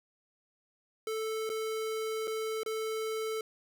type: tone with dropouts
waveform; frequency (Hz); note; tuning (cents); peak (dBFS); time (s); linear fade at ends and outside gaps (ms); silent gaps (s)
square; 440; A4; 0; -33; 1.07-3.41; 2; 1.493-1.499 / 2.273-2.277 / 2.633-2.661
effects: none